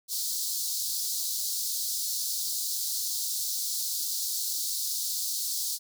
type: high-pass noise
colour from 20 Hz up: pink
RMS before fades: -31 dBFS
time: 0.08-5.79 s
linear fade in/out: 50 ms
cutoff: 4100 Hz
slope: 48 dB/octave
effects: none